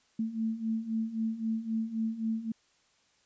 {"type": "beating tone pair", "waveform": "sine", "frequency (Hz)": [220.7, 224.5], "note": ["A3", "A3"], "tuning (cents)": [5, 35], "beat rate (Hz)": 3.8, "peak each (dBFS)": [-35, -31], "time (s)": [0.19, 2.52], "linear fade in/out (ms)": 5, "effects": ["white hiss -68 dBFS RMS until 3.25 s", "resampled to 16000 Hz"]}